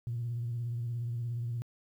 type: tone with vibrato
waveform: sine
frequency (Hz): 118.5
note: A#2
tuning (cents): +29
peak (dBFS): -31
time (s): 0.07-1.62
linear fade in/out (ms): 0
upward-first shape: triangle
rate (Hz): 17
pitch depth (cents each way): 56
effects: tanh soft clip ceiling -28 dBFS + 11-bit